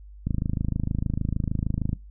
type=click train; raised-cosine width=5 ms; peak=-13 dBFS; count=45; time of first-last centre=0.27-1.93 s; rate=26.5 Hz; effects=noise-tail reverb RT60 0.2 s tail -20 dB re dry + added 50 Hz sine -42 dBFS peak until 2.1 s